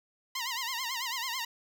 10% pulse tone with vibrato, 987.8 Hz, B5, in tune, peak -24 dBFS, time 0.35-1.45 s, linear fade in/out 5 ms, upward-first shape sine, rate 9.1 Hz, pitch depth 140 cents each way, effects none

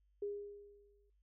sine tone with exponential decay, 408 Hz, G#4, 31 cents flat, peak -36 dBFS, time 0.22-1.1 s, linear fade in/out 5 ms, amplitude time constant 190 ms, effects noise-tail reverb RT60 0.2 s tail -23 dB re dry + added 50 Hz sine -70 dBFS peak until 1.22 s

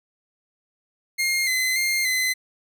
sawtooth tone with pitch steps, 2128 / 2041 / 2114 / 2036 Hz, C7 / C7 / C7 / C7, +29 / -44 / +17 / -48 cents, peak -17 dBFS, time 1.18-2.34 s, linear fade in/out 20 ms, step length 290 ms, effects none

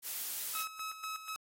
blue noise, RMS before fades -38 dBFS, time 0.02-0.66 s, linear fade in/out 50 ms
sawtooth tone with tremolo, 1287 Hz, E6, 42 cents flat, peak -34 dBFS, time 0.55-1.36 s, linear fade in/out 0 ms, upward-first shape square, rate 4.1 Hz, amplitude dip 65%
effects AAC 48 kbps

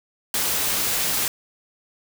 white noise, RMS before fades -23 dBFS, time 0.34-1.28 s, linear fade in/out 2 ms, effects none

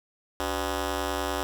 10% pulse ring-modulated tone, 220 Hz, A3, in tune, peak -16 dBFS, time 0.4-1.43 s, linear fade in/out 0 ms, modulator 155 Hz, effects none

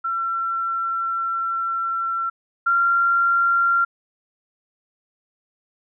sine tone pair in turn, 1353 / 1379.8 Hz, E6 / F6, +45 / -21 cents, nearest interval unison, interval 34 cents, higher second, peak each -21 / -15 dBFS, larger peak second, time 0.04-2.3 / 2.66-3.85 s, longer first, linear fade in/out 10 ms, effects none

